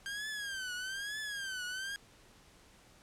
sawtooth tone with vibrato, 1591 Hz, G6, 25 cents sharp, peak -34 dBFS, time 0.06-1.96 s, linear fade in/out 0 ms, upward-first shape triangle, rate 1.1 Hz, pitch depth 160 cents each way, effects pink hiss -61 dBFS RMS until 3.02 s + low-pass 10000 Hz 12 dB/octave

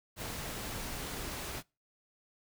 pink noise, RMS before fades -40 dBFS, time 0.16-1.63 s, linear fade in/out 50 ms, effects noise-tail reverb RT60 0.3 s tail -26 dB re dry

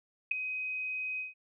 sine tone with ADSR envelope, 2518 Hz, D#7, 20 cents sharp, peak -21 dBFS, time 0.31-1.34 s, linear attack 7 ms, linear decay 3 ms, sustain -12 dB, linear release 150 ms, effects none

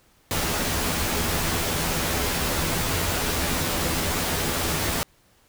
pink noise with comb filter, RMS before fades -25 dBFS, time 0.31-5.03 s, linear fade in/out 0 ms, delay 12 ms, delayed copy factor +0.6, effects pink hiss -60 dBFS RMS until 5.48 s

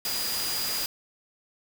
sine tone in noise, 4886 Hz, D#8, 32 cents flat, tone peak -31 dBFS, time 0.05-0.86 s, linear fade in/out 2 ms, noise white, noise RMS -31 dBFS, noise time 0.05-0.86 s, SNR -3 dB, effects none

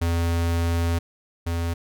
square tone pair in turn, 84.5 / 84.5 Hz, E2 / E2, +43 / +43 cents, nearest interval unison, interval 0 cents, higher neither, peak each -21 / -24 dBFS, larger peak first, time 0.01-0.99 / 1.46-1.74 s, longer first, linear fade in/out 10 ms, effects none

